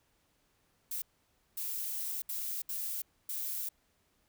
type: noise bursts at uneven times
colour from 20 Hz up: violet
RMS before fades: -37 dBFS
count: 5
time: 0.91-1.02 / 1.57-2.22 / 2.29-2.62 / 2.69-3.02 / 3.29-3.69 s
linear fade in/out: 5 ms
effects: pink hiss -73 dBFS RMS until 4.28 s